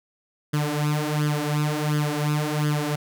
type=tone with flanger; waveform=sawtooth; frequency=149.6 Hz; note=D3; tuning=32 cents sharp; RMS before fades=-24 dBFS; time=0.53-2.96 s; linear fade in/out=10 ms; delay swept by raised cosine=0.61 to 5.91 ms; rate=1.4 Hz; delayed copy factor=+0.75; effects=none